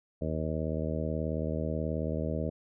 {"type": "harmonic tone", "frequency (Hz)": 78.5, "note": "D#2", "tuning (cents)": 16, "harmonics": [1, 2, 3, 4, 5, 6, 7, 8], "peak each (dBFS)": [-35, -35, -37, -40, -43, -39, -39, -40], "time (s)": [0.21, 2.5], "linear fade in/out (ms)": 10, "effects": []}